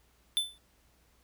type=tone with exponential decay; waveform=square; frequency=3521 Hz; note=A7; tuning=in tune; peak=-23 dBFS; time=0.37-0.58 s; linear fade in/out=0 ms; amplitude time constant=45 ms; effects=added 60 Hz sine -68 dBFS peak until 1.23 s + pink hiss -68 dBFS RMS until 1.23 s